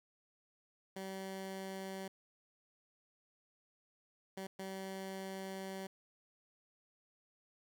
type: tone bursts at uneven times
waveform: 15% pulse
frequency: 191.7 Hz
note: G3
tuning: 38 cents flat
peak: -36 dBFS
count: 3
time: 0.96-2.08 / 4.37-4.47 / 4.59-5.87 s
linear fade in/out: 5 ms
effects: none